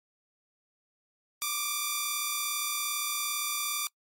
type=tone pair together; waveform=5% pulse; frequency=1162.5 / 1200 Hz; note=D6 / D6; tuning=-18 / +37 cents; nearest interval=minor second; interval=55 cents; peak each=-20 dBFS; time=1.42-3.87 s; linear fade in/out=0 ms; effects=noise-tail reverb RT60 0.1 s tail -25 dB re dry + MP3 64 kbps